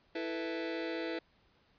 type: chord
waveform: sawtooth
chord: E suspended fourth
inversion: none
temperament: just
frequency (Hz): 329.6 / 439.5 / 494.4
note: E4 / A4 / B4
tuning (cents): 0 / -2 / +2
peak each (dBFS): -33 / -39 / -36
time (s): 0.15-1.19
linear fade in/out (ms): 5
effects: pink hiss -69 dBFS RMS until 1.78 s + resampled to 11025 Hz

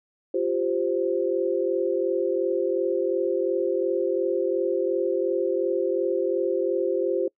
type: chord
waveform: sine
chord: F suspended second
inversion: none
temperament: equal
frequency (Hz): 349.2 / 392 / 523.3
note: F4 / G4 / C5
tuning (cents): 0 / 0 / 0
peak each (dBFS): -26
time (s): 0.34-7.28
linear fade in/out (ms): 5
effects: noise-tail reverb RT60 0.1 s tail -26 dB re dry

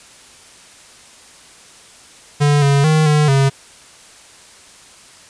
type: tone with pitch steps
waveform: square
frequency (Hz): 145.6 / 140.4 / 155.9 / 150.5 / 136.6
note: D3 / C#3 / D#3 / D3 / C#3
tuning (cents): -15 / +22 / +4 / +43 / -25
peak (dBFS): -11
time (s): 2.4-3.5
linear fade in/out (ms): 20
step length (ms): 220
effects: white hiss -43 dBFS RMS until 5.29 s + resampled to 22050 Hz

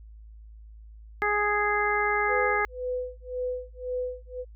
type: harmonic tone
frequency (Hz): 415.3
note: G#4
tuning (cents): 0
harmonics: 1 / 2 / 3 / 4 / 5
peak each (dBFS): -29 / -29 / -29 / -29 / -29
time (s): 1.22-2.65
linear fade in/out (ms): 0
type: tone with tremolo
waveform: sine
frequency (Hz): 501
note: B4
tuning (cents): +25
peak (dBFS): -26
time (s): 2.27-4.45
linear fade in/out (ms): 50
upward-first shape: sine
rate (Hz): 1.9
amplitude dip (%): 100
effects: added 54 Hz sine -44 dBFS peak until 4.55 s

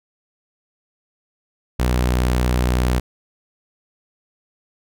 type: tone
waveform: sawtooth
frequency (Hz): 61.74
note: B1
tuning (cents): 0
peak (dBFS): -12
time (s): 1.79-3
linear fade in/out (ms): 10
effects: none

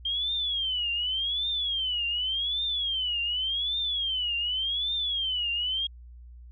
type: tone with vibrato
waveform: sine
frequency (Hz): 3175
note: G7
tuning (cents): +21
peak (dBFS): -26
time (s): 0.05-5.87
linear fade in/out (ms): 5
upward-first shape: triangle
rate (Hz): 0.87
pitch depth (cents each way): 240
effects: added 60 Hz sine -44 dBFS peak until 6.51 s

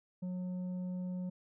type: tone with tanh clipping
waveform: triangle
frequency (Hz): 181.7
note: F#3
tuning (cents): -31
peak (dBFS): -37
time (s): 0.22-1.3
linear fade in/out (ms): 10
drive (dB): 10
effects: none

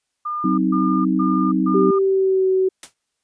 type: tone bursts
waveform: sine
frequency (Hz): 1207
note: D6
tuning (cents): +47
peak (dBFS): -22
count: 4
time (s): 0.25-1.99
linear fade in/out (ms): 10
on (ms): 330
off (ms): 140
type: chord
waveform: sine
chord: C diminished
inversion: second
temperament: just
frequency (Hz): 188.37 / 261.6 / 314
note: Gb3 / C4 / Eb4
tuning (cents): +31 / 0 / +16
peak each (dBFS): -20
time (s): 0.44-1.91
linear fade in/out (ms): 5
type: tone with pitch glide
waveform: sine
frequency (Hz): 390 to 376.9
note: G4 to F#4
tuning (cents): -9 to +32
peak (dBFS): -14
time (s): 1.74-2.69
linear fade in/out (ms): 10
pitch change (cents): -59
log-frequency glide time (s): 1.91-2.48
type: noise with exponential decay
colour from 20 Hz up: white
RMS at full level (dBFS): -30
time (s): 2.83-2.94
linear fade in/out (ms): 2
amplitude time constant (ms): 22
effects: white hiss -75 dBFS RMS until 3.23 s + resampled to 22050 Hz

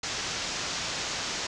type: low-pass noise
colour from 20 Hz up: white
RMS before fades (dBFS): -33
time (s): 0.03-1.47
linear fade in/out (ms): 5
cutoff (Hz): 6800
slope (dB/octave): 48
effects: none

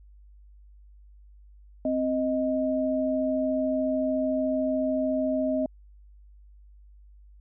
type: tone pair together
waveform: sine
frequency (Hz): 261.6 / 624.7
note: C4 / D#5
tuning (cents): 0 / +7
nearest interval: octave + minor third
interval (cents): 1507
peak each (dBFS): -26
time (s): 1.85-5.66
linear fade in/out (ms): 2
effects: added 50 Hz sine -49 dBFS peak until 7.4 s

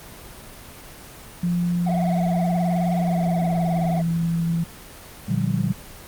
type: tone with pitch glide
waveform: sine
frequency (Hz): 174.61 to 167.4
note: F3 to E3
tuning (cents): 0 to +27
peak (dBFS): -19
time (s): 1.43-4.64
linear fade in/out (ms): 5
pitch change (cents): -73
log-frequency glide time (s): 2.88-4.02
type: tone with vibrato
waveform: triangle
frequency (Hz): 698.5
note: F5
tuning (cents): 0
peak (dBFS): -23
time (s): 1.86-4.02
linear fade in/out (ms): 10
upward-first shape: triangle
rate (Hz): 19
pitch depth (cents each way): 160
type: chord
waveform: sine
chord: G minor seventh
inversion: first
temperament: equal with one note detuned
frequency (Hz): 116.54 / 146.83 / 177.26 / 196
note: Bb2 / D3 / F3 / G3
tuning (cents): 0 / 0 / +26 / 0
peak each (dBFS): -25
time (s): 5.28-5.73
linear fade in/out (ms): 10
effects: pink hiss -41 dBFS RMS until 6.07 s + Opus 24 kbps

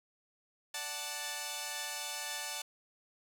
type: chord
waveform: 5% pulse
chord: D major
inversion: none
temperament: equal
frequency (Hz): 587.3 / 740 / 880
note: D5 / F#5 / A5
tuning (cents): 0 / 0 / 0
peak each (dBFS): -33 / -32 / -28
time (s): 0.74-2.62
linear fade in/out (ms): 5
effects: none

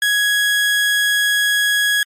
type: tone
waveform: 30% pulse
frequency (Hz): 1665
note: G#6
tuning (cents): +4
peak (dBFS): -11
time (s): 0.02-2.03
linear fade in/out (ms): 2
effects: MP3 64 kbps

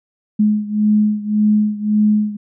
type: beating tone pair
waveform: sine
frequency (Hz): 210.7 / 212.5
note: G#3 / G#3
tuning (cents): +25 / +40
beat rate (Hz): 1.8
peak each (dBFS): -14 / -17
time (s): 0.39-2.37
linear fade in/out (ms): 10
effects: none

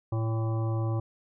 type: harmonic tone with a mistuned harmonic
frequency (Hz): 112.1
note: A2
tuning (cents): +33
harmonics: 1 / 3 / 5 / 7 / 9 / 10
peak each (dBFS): -26 / -36 / -40 / -43 / -45 / -46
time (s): 0.12-1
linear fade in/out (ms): 5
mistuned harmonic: 10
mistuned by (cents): +39
effects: none

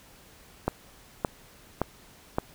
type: click train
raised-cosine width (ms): 1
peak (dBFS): -10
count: 4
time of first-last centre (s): 0.68-2.385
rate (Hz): 1.76
effects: pink hiss -54 dBFS RMS until 2.54 s

